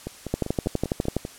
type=two click trains; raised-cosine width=2 ms; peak=-9 / -17 dBFS; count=11 / 7; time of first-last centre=0.34-1.166 / 0.07-1.251 s; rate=12.1 / 5.08 Hz; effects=white hiss -46 dBFS RMS until 1.38 s + low-pass 11000 Hz 12 dB/octave